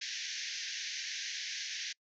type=band-pass noise; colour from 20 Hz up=white; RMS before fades=-40 dBFS; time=0.01-1.93 s; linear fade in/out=10 ms; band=1600 to 6400 Hz; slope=96 dB/octave; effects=noise-tail reverb RT60 0.1 s tail -26 dB re dry